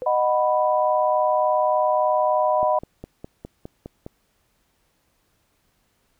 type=tone with exponential decay; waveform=sine; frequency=507 Hz; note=B4; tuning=45 cents sharp; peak=-22 dBFS; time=0.02-0.12 s; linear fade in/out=0 ms; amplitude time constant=21 ms
type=chord; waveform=sine; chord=B major; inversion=first; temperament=just; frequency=617.4 / 740.8 / 987.8 Hz; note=D#5 / F#5 / B5; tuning=-14 / +2 / 0 cents; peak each=-20 / -23 / -22 dBFS; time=0.06-2.79 s; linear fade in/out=5 ms
type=click train; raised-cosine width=2 ms; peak=-21 dBFS; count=8; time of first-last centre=2.63-4.064 s; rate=4.88 Hz
effects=pink hiss -67 dBFS RMS until 6.19 s